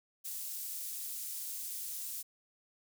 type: high-pass noise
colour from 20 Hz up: pink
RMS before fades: -41 dBFS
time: 0.24-2.23 s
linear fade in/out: 20 ms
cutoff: 9300 Hz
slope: 12 dB/octave
effects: none